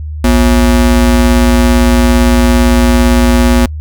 square ring-modulated tone, 150 Hz, D3, 37 cents sharp, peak -3 dBFS, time 0.24-3.66 s, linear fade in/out 5 ms, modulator 91.7 Hz, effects noise-tail reverb RT60 0.1 s tail -26 dB re dry + added 76 Hz sine -18 dBFS peak until 3.8 s

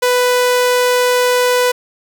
sawtooth tone, 495.7 Hz, B4, 6 cents sharp, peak -7 dBFS, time 0.02-1.72 s, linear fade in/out 10 ms, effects none

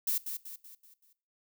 violet noise with echo, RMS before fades -30 dBFS, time 0.07-0.18 s, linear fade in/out 5 ms, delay 190 ms, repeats 5, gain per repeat -7 dB, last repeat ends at 1.13 s, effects noise-tail reverb RT60 0.4 s tail -19 dB re dry

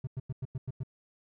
triangle tone bursts, 130 Hz, C3, 11 cents flat, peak -30 dBFS, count 7, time 0.04-0.834 s, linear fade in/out 5 ms, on 32 ms, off 95 ms, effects none

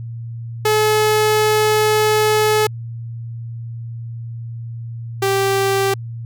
sawtooth tone pair in turn, 428.5 / 390.9 Hz, A4 / G4, -46 / -5 cents, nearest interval major second, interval 159 cents, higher first, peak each -9 / -11 dBFS, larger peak first, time 0.65-2.67 / 5.22-5.94 s, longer first, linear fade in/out 5 ms, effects added 116 Hz sine -26 dBFS peak until 6.25 s

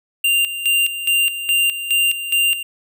square tone with tremolo, 2786 Hz, F7, 5 cents flat, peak -14 dBFS, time 0.24-2.63 s, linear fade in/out 5 ms, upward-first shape square, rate 2.4 Hz, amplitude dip 70%, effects none

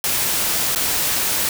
white noise with dropouts, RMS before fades -20 dBFS, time 0.04-1.49 s, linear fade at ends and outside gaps 1 ms, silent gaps 0.749-0.759 s, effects none

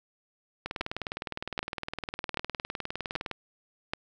two click trains, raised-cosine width 0.3 ms, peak -17 / -13 dBFS, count 53 / 5, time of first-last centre 0.66-3.313 / 0.81-3.935 s, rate 19.6 / 1.28 Hz, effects none

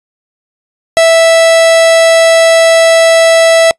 45% pulse tone, 658 Hz, E5, 3 cents flat, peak -3 dBFS, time 0.97-3.71 s, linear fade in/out 0 ms, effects noise-tail reverb RT60 0.1 s tail -26 dB re dry + resampled to 24000 Hz

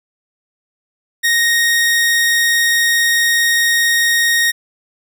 sawtooth tone, 1864.7 Hz, A#6, in tune, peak -8 dBFS, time 1.23-4.52 s, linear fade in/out 20 ms, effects none

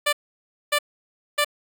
10% pulse tone bursts, 588 Hz, D5, 2 cents sharp, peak -10 dBFS, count 3, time 0.06-1.447 s, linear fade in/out 10 ms, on 69 ms, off 590 ms, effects none

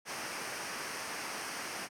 pink noise with comb filter, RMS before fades -39 dBFS, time 0.05-1.89 s, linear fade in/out 50 ms, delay 0.27 ms, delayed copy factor -0.55, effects high-pass 200 Hz 12 dB/octave + low-pass 10000 Hz 12 dB/octave

